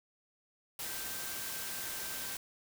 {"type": "tone in noise", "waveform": "sine", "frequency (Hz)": 1562, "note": "G6", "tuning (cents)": -7, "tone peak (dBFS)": -50, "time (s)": [0.85, 2.36], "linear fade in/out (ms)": 2, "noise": "white", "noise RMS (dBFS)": -40, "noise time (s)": [0.79, 2.37], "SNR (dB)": -13, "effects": []}